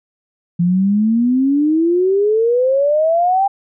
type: exponential sweep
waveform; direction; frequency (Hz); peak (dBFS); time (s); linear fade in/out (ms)
sine; up; 170 to 802; -11; 0.59-3.48; 10
effects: none